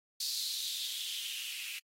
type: noise with band-pass filter sweep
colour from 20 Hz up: violet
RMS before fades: -39 dBFS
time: 0.2-1.79 s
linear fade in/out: 5 ms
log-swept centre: 4500 to 2500 Hz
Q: 5.7
effects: AAC 48 kbps